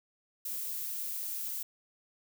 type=noise; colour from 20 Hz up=violet; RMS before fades=-37 dBFS; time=0.45-1.63 s; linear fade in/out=5 ms; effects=none